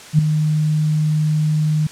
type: tone with ADSR envelope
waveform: sine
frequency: 153.6 Hz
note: D#3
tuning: 22 cents flat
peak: -6 dBFS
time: 0.13-1.87 s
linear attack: 57 ms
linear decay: 5 ms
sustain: -8 dB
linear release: 5 ms
effects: white hiss -38 dBFS RMS until 1.91 s + low-pass 8000 Hz 12 dB/octave